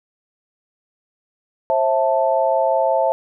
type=chord; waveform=sine; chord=A minor; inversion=first; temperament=equal with one note detuned; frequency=533.9 / 659.3 / 880 Hz; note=C5 / E5 / A5; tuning=+35 / 0 / 0 cents; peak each=-19 / -18 / -20 dBFS; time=1.7-3.12 s; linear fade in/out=0 ms; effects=none